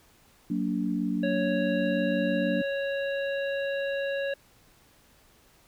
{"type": "chord", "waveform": "sine", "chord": "Gb augmented", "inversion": "none", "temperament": "just", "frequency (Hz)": [185, 231.2, 289.1], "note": ["Gb3", "Bb3", "D4"], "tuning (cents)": [0, -14, -27], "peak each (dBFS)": -30, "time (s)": [0.5, 2.62], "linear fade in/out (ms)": 5}
{"type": "harmonic tone", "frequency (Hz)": 554.4, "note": "C#5", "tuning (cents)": 0, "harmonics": [1, 3, 5, 7], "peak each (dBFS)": [-28, -35, -40, -45], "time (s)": [1.23, 4.34], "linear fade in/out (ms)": 5}
{"effects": ["pink hiss -60 dBFS RMS until 5.67 s"]}